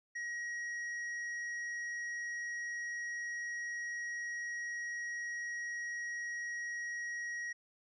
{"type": "tone with hard clipping", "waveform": "sine", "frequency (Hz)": 1898, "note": "A#6", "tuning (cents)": 31, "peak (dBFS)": -39, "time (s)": [0.15, 7.53], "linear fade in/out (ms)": 10, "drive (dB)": 5, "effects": ["resampled to 24000 Hz"]}